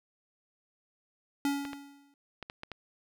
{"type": "tone with exponential decay", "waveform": "square", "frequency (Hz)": 281.7, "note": "C#4", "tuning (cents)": 28, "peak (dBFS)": -26, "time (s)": [1.45, 2.14], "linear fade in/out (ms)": 1, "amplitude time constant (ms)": 150}
{"type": "clicks", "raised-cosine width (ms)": 0.3, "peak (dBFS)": -24, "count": 6, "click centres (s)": [1.652, 1.732, 2.427, 2.499, 2.634, 2.717]}
{"effects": []}